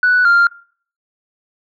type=tone pair in turn; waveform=sine; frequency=1482 / 1394.9 Hz; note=F#6 / F6; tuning=+2 / -2 cents; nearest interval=minor second; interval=104 cents; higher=first; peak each=-8 / -6 dBFS; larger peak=second; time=0.03-0.25 / 0.25-0.47 s; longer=neither; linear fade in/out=2 ms; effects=noise-tail reverb RT60 0.5 s tail -23 dB re dry + tanh soft clip ceiling -6 dBFS